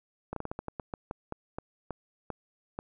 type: slowing click train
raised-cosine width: 1 ms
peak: -21 dBFS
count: 15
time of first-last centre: 0.33-2.789 s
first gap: 33 ms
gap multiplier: 1.23
effects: none